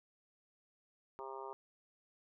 harmonic tone, 133.9 Hz, C3, 40 cents sharp, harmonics 3 / 4 / 5 / 6 / 7 / 8 / 9, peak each -48 / -54 / -54 / -53 / -48 / -54 / -53 dBFS, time 1.19-1.53 s, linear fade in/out 0 ms, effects none

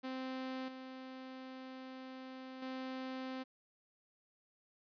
sawtooth tone with level steps, 260.4 Hz, C4, 8 cents flat, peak -36 / -43 / -37 dBFS, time 0.03-3.44 s, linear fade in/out 20 ms, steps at 0.68 / 2.62 s, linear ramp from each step 5 ms, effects resampled to 11025 Hz

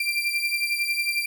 35% pulse beating tone pair, 2362 / 2373 Hz, D7 / D7, +9 / +17 cents, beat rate 11 Hz, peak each -23 / -26 dBFS, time 0-1.26 s, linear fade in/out 5 ms, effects none

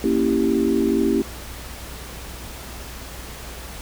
sine chord, A# diminished seventh, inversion none, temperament equal, 233.1 / 277.2 / 329.6 / 392 Hz, A#3 / C#4 / E4 / G4, 0 / 0 / 0 / 0 cents, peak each -22 dBFS, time 0.04-1.22 s, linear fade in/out 2 ms, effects added 60 Hz sine -37 dBFS peak until 3.81 s + pink hiss -37 dBFS RMS until 3.81 s

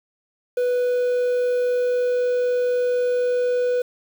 triangle tone, 493.9 Hz, B4, in tune, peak -16 dBFS, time 0.57-3.82 s, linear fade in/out 5 ms, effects 7-bit

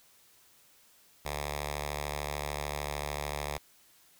5% pulse tone with notch filter, 73.42 Hz, D2, in tune, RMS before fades -36 dBFS, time 1.25-3.58 s, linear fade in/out 5 ms, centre 260 Hz, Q 0.51, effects white hiss -62 dBFS RMS until 4.19 s

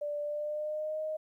sine tone with pitch glide, 587.3 to 622.2 Hz, D5 to D#5, 0 to 0 cents, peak -32 dBFS, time 0.01-1.17 s, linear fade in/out 10 ms, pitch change +100 cents, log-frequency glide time 0.21-1 s, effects 12-bit

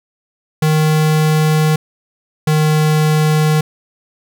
square tone pair in turn, 155.1 / 154.12 Hz, D#3 / D#3, -5 / -16 cents, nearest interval unison, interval 11 cents, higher first, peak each -11 dBFS, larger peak neither, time 0.62-1.76 / 2.47-3.61 s, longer neither, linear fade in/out 5 ms, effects none

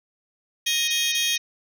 sawtooth tone bursts, 3252 Hz, G#7, 37 cents flat, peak -21 dBFS, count 3, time 0.66-1.364 s, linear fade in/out 10 ms, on 220 ms, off 22 ms
harmonic tone, 622.3 Hz, D#5, in tune, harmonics 3 / 4 / 5 / 6 / 7 / 8 / 9 / 10, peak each -33 / -28 / -35 / -28 / -38 / -40 / -31 / -34 dBFS, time 0.66-1.38 s, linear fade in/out 10 ms
effects none

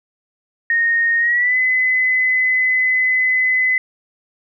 sine tone with pitch glide, 1854 to 2022 Hz, A#6 to B6, -10 to +40 cents, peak -13 dBFS, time 0.7-3.78 s, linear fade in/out 2 ms, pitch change +150 cents, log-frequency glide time 1.19-1.57 s, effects none

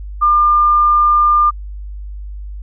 sine tone, 1200 Hz, D6, 37 cents sharp, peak -8 dBFS, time 0.21-1.51 s, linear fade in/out 20 ms, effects added 50 Hz sine -25 dBFS peak until 2.62 s

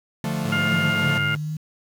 45% pulse chord, D minor, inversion none, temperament equal, 146.83 / 174.61 / 220 Hz, D3 / F3 / A3, 0 / 0 / 0 cents, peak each -28 dBFS, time 0.24-1.18 s, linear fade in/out 2 ms
sawtooth tone with vibrato, 104.6 Hz, G#2, 13 cents sharp, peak -25 dBFS, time 0.44-1.37 s, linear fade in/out 20 ms, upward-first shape sine, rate 4.7 Hz, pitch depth 76 cents each way
harmonic tone, 706 Hz, F5, 19 cents sharp, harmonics 2 / 3 / 4, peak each -23 / -27 / -29 dBFS, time 0.52-1.35 s, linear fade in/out 5 ms
sine exponential two-way sweep, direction down then up, 171.5 to 139.7 to 156.8 Hz, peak -25 dBFS, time 0.72-1.57 s, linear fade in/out 5 ms, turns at 1.05 s
effects 8-bit

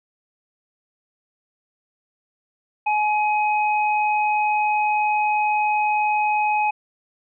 sine tone pair together, 845 / 2523 Hz, G#5 / D#7, +30 / +23 cents, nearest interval octave + perfect fifth, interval 1893 cents, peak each -18 / -25 dBFS, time 2.86-6.71 s, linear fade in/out 10 ms, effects none

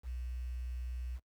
sine tone with quantisation, 61.74 Hz, B1, in tune, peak -37 dBFS, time 0.03-1.2 s, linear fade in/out 50 ms, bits 10, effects noise-tail reverb RT60 0.1 s tail -22 dB re dry

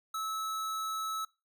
square tone, 1300 Hz, E6, 24 cents flat, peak -34 dBFS, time 0.14-1.25 s, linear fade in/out 5 ms, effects noise-tail reverb RT60 0.3 s tail -24 dB re dry

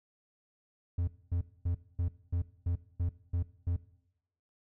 triangle tone bursts, 86.8 Hz, F2, 10 cents flat, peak -26 dBFS, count 9, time 0.98-3.764 s, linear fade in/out 5 ms, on 96 ms, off 240 ms, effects noise-tail reverb RT60 0.8 s tail -18 dB re dry

